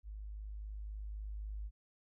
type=tone with level ramp; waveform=sine; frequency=51.9 Hz; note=G#1; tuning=in tune; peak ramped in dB=-43 to -39 dBFS; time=0.03-1.71 s; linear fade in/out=50 ms; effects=none